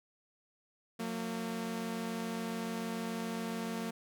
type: tone pair together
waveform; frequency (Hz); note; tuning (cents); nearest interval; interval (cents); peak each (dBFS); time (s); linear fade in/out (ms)
sawtooth; 181 / 228; F#3 / A#3; -38 / -38; major third; 400; -37 / -33; 0.99-3.91; 10
effects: none